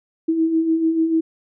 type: beating tone pair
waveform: sine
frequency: 318.5 / 325.3 Hz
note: D#4 / E4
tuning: +41 / -23 cents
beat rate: 6.8 Hz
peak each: -25 / -16 dBFS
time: 0.28-1.21 s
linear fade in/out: 10 ms
effects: none